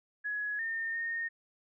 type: tone with pitch steps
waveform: sine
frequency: 1681 / 1819 / 1841 Hz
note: G#6 / A#6 / A#6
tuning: +20 / -43 / -22 cents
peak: -32 dBFS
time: 0.24-1.29 s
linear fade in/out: 20 ms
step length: 350 ms
effects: none